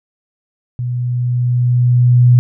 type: tone with level ramp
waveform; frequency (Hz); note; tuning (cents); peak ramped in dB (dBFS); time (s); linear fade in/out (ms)
sine; 123; B2; -7; -17 to -4; 0.79-2.39; 0
effects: none